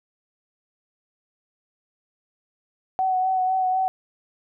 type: tone with vibrato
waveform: sine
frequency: 749 Hz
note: F#5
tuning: 21 cents sharp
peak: -19 dBFS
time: 2.99-3.88 s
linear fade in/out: 0 ms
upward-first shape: sine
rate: 4 Hz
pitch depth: 22 cents each way
effects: none